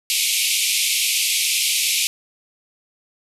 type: band-pass noise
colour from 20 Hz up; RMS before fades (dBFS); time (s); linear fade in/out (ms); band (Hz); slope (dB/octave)
pink; -20; 0.1-2.07; 0; 2200 to 13000; 96
effects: none